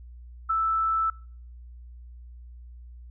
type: tone with ADSR envelope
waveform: sine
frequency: 1319 Hz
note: E6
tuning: 1 cent sharp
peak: -19 dBFS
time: 0.49-1.1 s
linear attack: 16 ms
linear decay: 4 ms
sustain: -3 dB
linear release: 3 ms
effects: noise-tail reverb RT60 0.5 s tail -26 dB re dry + added 60 Hz sine -42 dBFS peak until 3.1 s